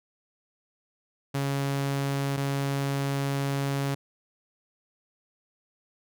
sawtooth tone pair in turn, 138.9 / 138.9 Hz, C#3 / C#3, +4 / +4 cents, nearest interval unison, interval 0 cents, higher neither, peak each -22 dBFS, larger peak neither, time 1.34-2.37 / 2.37-3.95 s, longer second, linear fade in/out 10 ms, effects none

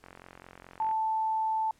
click train, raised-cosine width 0.5 ms, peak -32 dBFS, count 40, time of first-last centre 0.04-0.912 s, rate 44.7 Hz
sine tone, 880 Hz, A5, in tune, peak -26 dBFS, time 0.8-1.71 s, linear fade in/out 2 ms
effects pink hiss -65 dBFS RMS until 1.79 s + low-pass 11000 Hz 12 dB/octave

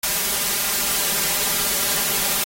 white noise with comb filter, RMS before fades -21 dBFS, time 0.03-2.44 s, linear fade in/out 5 ms, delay 5 ms, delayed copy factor +0.95, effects AAC 48 kbps

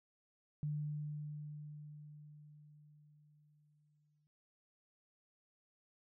sine tone with exponential decay, 149.2 Hz, D3, 28 cents sharp, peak -35 dBFS, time 0.63-4.27 s, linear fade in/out 0 ms, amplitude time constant 790 ms, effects none

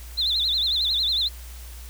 sine tone with vibrato, 3807 Hz, A#7, 36 cents sharp, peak -20 dBFS, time 0.17-1.29 s, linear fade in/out 20 ms, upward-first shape sine, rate 11 Hz, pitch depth 170 cents each way, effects added 60 Hz sine -37 dBFS peak until 1.89 s + white hiss -46 dBFS RMS until 1.89 s

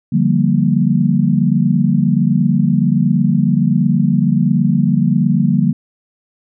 sine chord, G minor seventh, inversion second, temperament equal, 146.83 / 174.61 / 196 / 233.1 Hz, D3 / F3 / G3 / Bb3, 0 / 0 / 0 / 0 cents, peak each -16 dBFS, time 0.12-5.73 s, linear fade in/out 10 ms, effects none

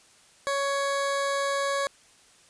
20% pulse tone, 557 Hz, C#5, 8 cents sharp, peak -20 dBFS, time 0.47-1.87 s, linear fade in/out 0 ms, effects white hiss -57 dBFS RMS until 2.49 s + resampled to 22050 Hz

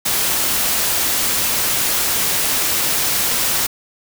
white noise, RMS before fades -18 dBFS, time 0.05-3.67 s, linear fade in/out 10 ms, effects none

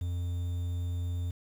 triangle tone with quantisation, 87.7 Hz, F2, 8 cents sharp, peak -28 dBFS, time 0.01-1.31 s, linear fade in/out 5 ms, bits 9, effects none

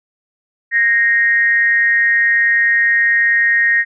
sine tone with frequency modulation, 1864.7 Hz, A#6, in tune, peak -10 dBFS, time 0.71-3.85 s, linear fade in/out 50 ms, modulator 220 Hz, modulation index 0.48, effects none

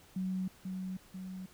sine tone with echo, 186.8 Hz, F#3, 17 cents sharp, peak -32 dBFS, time 0.16-0.48 s, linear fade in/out 5 ms, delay 490 ms, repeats 2, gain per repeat -4 dB, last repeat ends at 1.46 s, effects pink hiss -60 dBFS RMS until 1.53 s

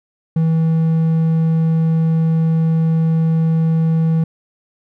triangle tone, 162 Hz, E3, 30 cents flat, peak -10 dBFS, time 0.36-4.24 s, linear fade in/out 5 ms, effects none

